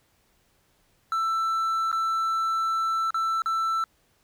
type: tone with dropouts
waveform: triangle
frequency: 1330 Hz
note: E6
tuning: 15 cents sharp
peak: -21 dBFS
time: 1.12-3.84 s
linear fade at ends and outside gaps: 1 ms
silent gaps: 1.916-1.927 / 3.106-3.144 / 3.42-3.459 s
effects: pink hiss -66 dBFS RMS until 4.23 s